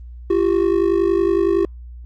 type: ring-modulated tone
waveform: triangle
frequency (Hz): 367.2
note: F#4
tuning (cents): -13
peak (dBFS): -9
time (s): 0.3-1.65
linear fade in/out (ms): 2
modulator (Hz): 25.4
effects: added 60 Hz sine -33 dBFS peak until 2.05 s + Opus 24 kbps